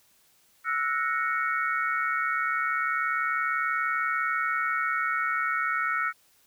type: chord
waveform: sine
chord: F# dominant seventh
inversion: third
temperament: equal with one note detuned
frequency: 1318.5 / 1458.8 / 1864.7 / 2217 Hz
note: E6 / F#6 / A#6 / C#7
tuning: 0 / -25 / 0 / 0 cents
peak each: -28 / -30 / -32 / -33 dBFS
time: 0.64-6.13 s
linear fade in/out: 50 ms
effects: white hiss -63 dBFS RMS until 6.46 s